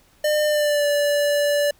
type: tone with pitch glide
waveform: square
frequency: 603 to 581.1 Hz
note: D5 to D5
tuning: +46 to -18 cents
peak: -18 dBFS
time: 0.24-1.71 s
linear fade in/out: 5 ms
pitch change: -64 cents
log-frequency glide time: 0.44-0.86 s
effects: pink hiss -57 dBFS RMS until 1.79 s